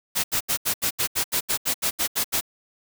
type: noise bursts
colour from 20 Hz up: white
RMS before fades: -23 dBFS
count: 14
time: 0.15-2.411 s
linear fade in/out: 20 ms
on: 90 ms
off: 77 ms
effects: none